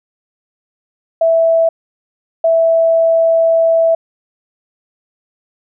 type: tone pair in turn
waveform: sine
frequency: 658 / 658 Hz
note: E5 / E5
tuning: -3 / -3 cents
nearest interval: unison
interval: 0 cents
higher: neither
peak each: -8 dBFS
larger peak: neither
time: 1.21-1.69 / 2.44-3.95 s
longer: second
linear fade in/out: 5 ms
effects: none